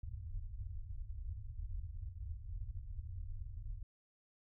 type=low-pass noise; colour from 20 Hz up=pink; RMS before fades=-44 dBFS; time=0.03-3.83 s; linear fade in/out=5 ms; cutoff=110 Hz; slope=96 dB/octave; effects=none